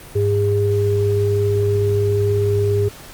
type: tone pair together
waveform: sine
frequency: 101.85 / 407.4 Hz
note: G#2 / G#4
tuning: -33 / -33 cents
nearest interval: 2 octaves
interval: 2400 cents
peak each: -17 dBFS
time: 0.15-2.89 s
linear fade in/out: 10 ms
effects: pink hiss -39 dBFS RMS until 3.13 s + Opus 32 kbps